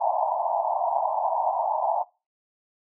pink band-pass noise, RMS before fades -25 dBFS, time 0-2.04 s, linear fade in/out 20 ms, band 640 to 960 Hz, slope 96 dB/octave, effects noise-tail reverb RT60 0.3 s tail -23 dB re dry

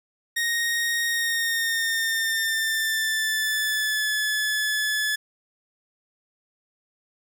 sawtooth tone with pitch glide, 1864.7 to 1719.8 Hz, A#6 to A6, 0 to -40 cents, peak -19 dBFS, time 0.36-5.16 s, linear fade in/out 10 ms, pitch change -140 cents, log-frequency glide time 1.08-4.12 s, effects none

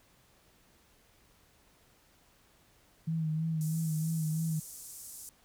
sine tone with vibrato, 159.1 Hz, D#3, 39 cents sharp, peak -29 dBFS, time 3.07-4.6 s, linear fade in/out 10 ms, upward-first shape sine, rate 3.1 Hz, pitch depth 42 cents each way
pink band-pass noise, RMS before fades -47 dBFS, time 3.61-5.29 s, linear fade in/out 0 ms, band 6900 to 13000 Hz, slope 24 dB/octave
effects pink hiss -65 dBFS RMS until 5.44 s

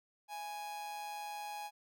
45% pulse tone with amplitude modulation, 830.6 Hz, G#5, in tune, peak -39 dBFS, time 0.28-1.71 s, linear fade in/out 50 ms, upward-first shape sine, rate 161 Hz, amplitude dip 45%, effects none

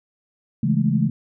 sine chord, A major seventh, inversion first, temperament equal with one note detuned, 137.4 / 164.81 / 207.7 / 220 Hz, C#3 / E3 / G#3 / A3, -15 / 0 / 0 / 0 cents, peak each -22 dBFS, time 0.63-1.1 s, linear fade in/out 5 ms, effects none

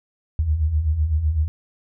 sine beating tone pair, 71.5 / 79.4 Hz, D2 / D#2, -46 / +36 cents, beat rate 7.9 Hz, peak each -25 / -18 dBFS, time 0.39-1.48 s, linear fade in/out 0 ms, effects none

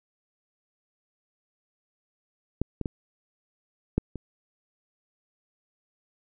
clicks, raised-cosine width 3 ms, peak -12 / -17 / -16 / -9 / -22 dBFS, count 5, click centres 2.616 / 2.813 / 2.858 / 3.98 / 4.157 s, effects none

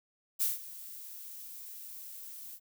violet noise with ADSR envelope, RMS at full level -28 dBFS, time 0.39-2.6 s, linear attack 30 ms, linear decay 160 ms, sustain -18 dB, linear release 63 ms, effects none

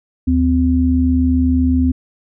sine tone pair together, 76.32 / 256.7 Hz, D#2 / C4, -33 / -33 cents, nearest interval octave + major sixth, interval 2100 cents, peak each -15 / -13 dBFS, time 0.27-1.92 s, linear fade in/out 10 ms, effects none

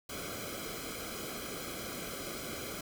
pink noise with comb filter, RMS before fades -41 dBFS, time 0.09-2.81 s, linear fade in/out 5 ms, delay 1.1 ms, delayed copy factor -0.8, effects none

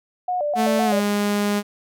sine tone with vibrato, 654 Hz, E5, 14 cents flat, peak -20 dBFS, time 0.28-1 s, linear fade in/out 5 ms, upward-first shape square, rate 3.9 Hz, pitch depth 180 cents each way
sawtooth tone with pitch glide, 220 to 205.3 Hz, A3 to G#3, 0 to -20 cents, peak -15 dBFS, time 0.55-1.63 s, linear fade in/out 50 ms, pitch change -120 cents, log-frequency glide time 0.85-0.94 s
effects none

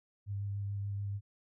sine tone with vibrato, 100.5 Hz, G2, 44 cents sharp, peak -34 dBFS, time 0.26-1.21 s, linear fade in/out 50 ms, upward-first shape square, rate 6.9 Hz, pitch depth 11 cents each way, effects none

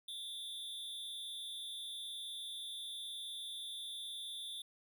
square tone with amplitude modulation, 3547 Hz, A7, 13 cents sharp, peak -40 dBFS, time 0.08-4.62 s, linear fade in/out 5 ms, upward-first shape sine, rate 261 Hz, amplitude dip 75%, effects none

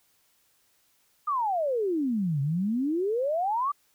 sine exponential two-way sweep, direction down then up, 1244.5 to 134.5 to 1196 Hz, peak -24 dBFS, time 1.27-3.72 s, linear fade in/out 10 ms, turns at 2.41 s, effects white hiss -67 dBFS RMS until 3.94 s

